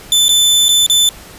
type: tone with dropouts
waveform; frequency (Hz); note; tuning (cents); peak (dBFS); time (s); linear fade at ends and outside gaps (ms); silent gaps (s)
sawtooth; 3520; A7; 0; -5; 0.12-1.09; 1; 0.283-0.291 / 0.684-0.69 / 0.864-0.898
effects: pink hiss -36 dBFS RMS until 1.38 s + resampled to 32000 Hz